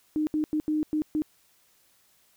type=tone bursts at uneven times; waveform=sine; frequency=306.3 Hz; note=D#4; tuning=27 cents flat; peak=-23 dBFS; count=6; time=0.16-0.27 / 0.34-0.44 / 0.53-0.6 / 0.68-0.83 / 0.93-1.02 / 1.15-1.22 s; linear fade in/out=0 ms; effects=white hiss -64 dBFS RMS until 2.36 s